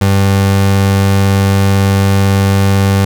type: tone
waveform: 30% pulse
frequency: 98 Hz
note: G2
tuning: in tune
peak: -5 dBFS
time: 0.01-3.05 s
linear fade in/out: 5 ms
effects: none